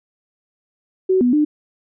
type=tone with pitch steps; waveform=sine; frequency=375.3 / 246.1 / 300.1 Hz; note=F#4 / B3 / D4; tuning=+25 / -6 / +38 cents; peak=-12 dBFS; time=1.09-1.45 s; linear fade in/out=10 ms; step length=120 ms; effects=none